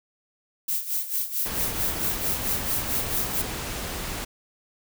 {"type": "noise with tremolo", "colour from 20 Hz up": "violet", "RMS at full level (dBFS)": -25, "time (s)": [0.68, 3.42], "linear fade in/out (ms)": 5, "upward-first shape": "sine", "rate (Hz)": 4.5, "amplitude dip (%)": 75}
{"type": "noise", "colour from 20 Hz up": "pink", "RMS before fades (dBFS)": -32, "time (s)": [1.45, 4.25], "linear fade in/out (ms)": 10}
{"effects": []}